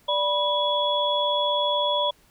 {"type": "tone cluster", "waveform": "sine", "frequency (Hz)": [587, 979, 3374], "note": ["D5", "B5", "G#7"], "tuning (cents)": [-1, -15, 27], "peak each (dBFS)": -25, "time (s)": [0.08, 2.11], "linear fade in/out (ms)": 10, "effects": ["pink hiss -59 dBFS RMS until 2.3 s"]}